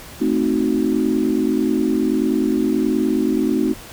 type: chord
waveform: sine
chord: A diminished seventh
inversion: none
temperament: equal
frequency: 220 / 261.6 / 311.1 / 370 Hz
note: A3 / C4 / Eb4 / Gb4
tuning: 0 / 0 / 0 / 0 cents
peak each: -22 / -20 / -20 / -23 dBFS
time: 0.2-3.74 s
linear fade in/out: 20 ms
effects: pink hiss -38 dBFS RMS until 3.92 s